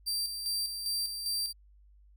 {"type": "tone with tremolo", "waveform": "sawtooth", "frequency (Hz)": 4699, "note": "D8", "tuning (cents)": 0, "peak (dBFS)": -27, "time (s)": [0.06, 1.53], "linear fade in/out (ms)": 20, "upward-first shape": "square", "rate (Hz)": 2.5, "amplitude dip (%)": 50, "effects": ["added 50 Hz sine -56 dBFS peak until 2.16 s"]}